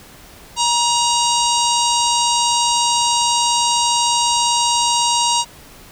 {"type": "harmonic tone with a mistuned harmonic", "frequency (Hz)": 948, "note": "A#5", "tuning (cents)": 29, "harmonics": [1, 3, 4, 5, 6, 7, 8, 9], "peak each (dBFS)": [-17, -22, -23, -24, -25, -25, -26, -27], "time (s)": [0.56, 5.45], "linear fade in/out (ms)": 50, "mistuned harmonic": 5, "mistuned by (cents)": -30, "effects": ["pink hiss -42 dBFS RMS until 5.91 s"]}